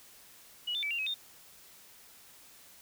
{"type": "tone with pitch steps", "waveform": "sine", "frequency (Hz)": [2920, 3552, 2305, 2776, 2550, 3650], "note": ["F#7", "A7", "D7", "F7", "D#7", "A#7"], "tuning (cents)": [-24, 16, -33, -11, 42, -37], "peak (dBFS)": -31, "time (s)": [0.67, 1.144], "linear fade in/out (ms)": 10, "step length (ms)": 79, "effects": ["white hiss -56 dBFS RMS until 2.81 s"]}